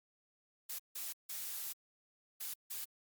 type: noise bursts at uneven times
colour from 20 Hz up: blue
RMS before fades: -42 dBFS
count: 5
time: 0.69-0.79 / 0.95-1.13 / 1.29-1.73 / 2.4-2.54 / 2.7-2.85 s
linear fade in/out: 10 ms
effects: Opus 48 kbps